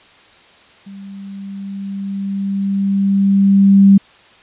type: tone with level ramp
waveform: sine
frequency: 196.9 Hz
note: G3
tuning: 8 cents sharp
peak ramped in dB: -31 to -3 dBFS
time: 0.86-3.98 s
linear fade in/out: 10 ms
effects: white hiss -46 dBFS RMS until 4.42 s + resampled to 8000 Hz

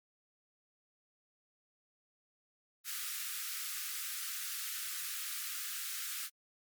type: high-pass noise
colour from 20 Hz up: white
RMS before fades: -40 dBFS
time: 2.84-6.3 s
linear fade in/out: 50 ms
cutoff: 1200 Hz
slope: 96 dB/octave
effects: MP3 96 kbps

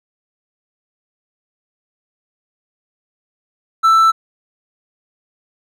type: tone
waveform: triangle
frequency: 1326 Hz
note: E6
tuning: 10 cents sharp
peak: -6 dBFS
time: 3.83-4.12 s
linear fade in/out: 20 ms
effects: none

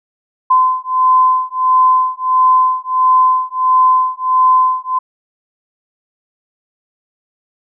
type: beating tone pair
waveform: sine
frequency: 1025 / 1026.5 Hz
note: C6 / C6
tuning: -36 / -33 cents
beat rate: 1.5 Hz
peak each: -12 dBFS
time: 0.5-4.99 s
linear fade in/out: 10 ms
effects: none

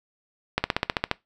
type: slowing click train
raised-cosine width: 0.3 ms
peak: -5 dBFS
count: 9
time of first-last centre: 0.58-1.114 s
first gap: 60 ms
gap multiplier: 1.03
effects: noise-tail reverb RT60 0.2 s tail -22 dB re dry

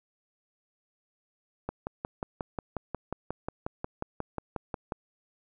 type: click train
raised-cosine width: 1 ms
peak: -18 dBFS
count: 19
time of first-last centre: 1.69-4.922 s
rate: 5.57 Hz
effects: none

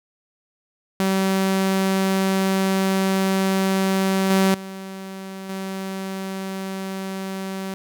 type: tone with level steps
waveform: sawtooth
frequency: 191.7 Hz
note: G3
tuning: 38 cents flat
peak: -14 / -11 / -28 / -23 dBFS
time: 1-7.74 s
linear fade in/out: 0 ms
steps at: 4.3 / 4.54 / 5.49 s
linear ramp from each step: 5 ms
effects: none

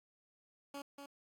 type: tone with echo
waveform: 15% pulse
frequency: 281.6 Hz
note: C#4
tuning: 27 cents sharp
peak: -37 dBFS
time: 0.74-0.82 s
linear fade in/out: 5 ms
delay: 240 ms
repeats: 1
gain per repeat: -5 dB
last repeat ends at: 1.06 s
effects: AAC 48 kbps

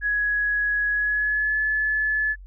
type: tone with pitch glide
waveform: sine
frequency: 1674 to 1723.1 Hz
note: G#6 to A6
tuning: +13 to -37 cents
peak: -20 dBFS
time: 0.01-2.36 s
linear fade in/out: 50 ms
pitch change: +50 cents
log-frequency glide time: 0.91-1.58 s
effects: added 46 Hz sine -39 dBFS peak until 2.46 s

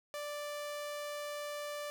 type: tone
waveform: sawtooth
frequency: 587.3 Hz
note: D5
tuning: in tune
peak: -35 dBFS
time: 0.14-1.9 s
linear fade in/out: 0 ms
effects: none

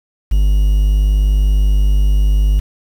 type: tone with quantisation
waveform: triangle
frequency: 50.3 Hz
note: G1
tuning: 45 cents sharp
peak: -7 dBFS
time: 0.31-2.6 s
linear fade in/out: 10 ms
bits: 6
effects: none

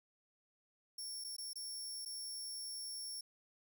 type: tone with dropouts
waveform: 25% pulse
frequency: 5470 Hz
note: F8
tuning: 37 cents flat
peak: -38 dBFS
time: 0.98-3.21 s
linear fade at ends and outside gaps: 5 ms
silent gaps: 1.241-1.245 / 1.366-1.382 / 1.533-1.556 / 2.051-2.058 s
effects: none

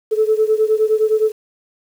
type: beating tone pair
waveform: sine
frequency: 431.2 / 440.9 Hz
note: A4 / A4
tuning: -35 / +4 cents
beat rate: 9.7 Hz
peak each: -14 / -16 dBFS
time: 0.11-1.32 s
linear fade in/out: 20 ms
effects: tanh soft clip ceiling -5 dBFS + 7-bit

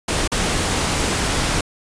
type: noise with dropouts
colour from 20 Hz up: pink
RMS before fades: -20 dBFS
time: 0.08-1.61 s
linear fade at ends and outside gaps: 5 ms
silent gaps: 0.277-0.317 s
effects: resampled to 22050 Hz

